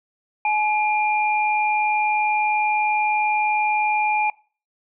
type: tone pair together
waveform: sine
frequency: 848.5 / 2400 Hz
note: G#5 / D7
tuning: +37 / +37 cents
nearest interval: octave + tritone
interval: 1800 cents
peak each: -19 / -23 dBFS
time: 0.45-4.3 s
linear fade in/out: 2 ms
effects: noise-tail reverb RT60 0.4 s tail -22 dB re dry